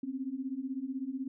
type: beating tone pair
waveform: sine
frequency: 254.8 / 270.8 Hz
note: C4 / C#4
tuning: -46 / -40 cents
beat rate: 16 Hz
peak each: -38 / -36 dBFS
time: 0.03-1.28 s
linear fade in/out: 5 ms
effects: none